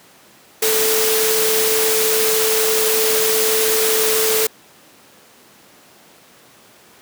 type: tone in noise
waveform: sine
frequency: 440 Hz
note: A4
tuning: in tune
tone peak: -18 dBFS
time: 0.62-4.47 s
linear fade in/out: 5 ms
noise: white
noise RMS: -18 dBFS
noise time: 0.62-4.47 s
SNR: -3 dB
effects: pink hiss -47 dBFS RMS until 7.01 s + high-pass 200 Hz 12 dB/octave